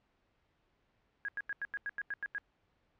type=tone bursts; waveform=sine; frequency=1648 Hz; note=G#6; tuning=14 cents flat; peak=-34 dBFS; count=10; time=1.25-2.382 s; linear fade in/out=0 ms; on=34 ms; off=88 ms; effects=pink hiss -75 dBFS RMS until 2.99 s + low-pass 3000 Hz 12 dB/octave